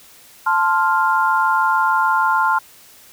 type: chord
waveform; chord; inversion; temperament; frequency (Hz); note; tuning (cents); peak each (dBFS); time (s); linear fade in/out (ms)
sine; F major; first; equal; 880 / 1046.5 / 1396.9; A5 / C6 / F6; 0 / 0 / 0; -18; 0.46-2.59; 10
effects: white hiss -46 dBFS RMS until 3.12 s